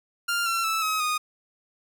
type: tone with pitch steps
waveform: sawtooth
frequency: 1396.9 / 1354.8 / 1313.9 / 1274.3 / 1235.9 Hz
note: F6 / E6 / E6 / D#6 / D#6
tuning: 0 / +47 / -6 / +41 / -12 cents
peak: -20 dBFS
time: 0.28-1.18 s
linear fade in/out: 10 ms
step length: 180 ms
effects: none